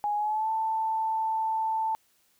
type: tone with pitch glide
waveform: sine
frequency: 830.6 to 885.1 Hz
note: G#5 to A5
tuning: 0 to +10 cents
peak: -25 dBFS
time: 0.04-1.95 s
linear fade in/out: 0 ms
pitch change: +110 cents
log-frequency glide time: 0.16-0.5 s
effects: white hiss -67 dBFS RMS until 2.39 s